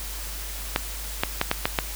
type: clicks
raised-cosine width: 0.3 ms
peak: -4 dBFS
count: 6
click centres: 0.761 / 1.235 / 1.414 / 1.514 / 1.655 / 1.788 s
effects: added 50 Hz sine -34 dBFS peak until 1.95 s + white hiss -36 dBFS RMS until 1.95 s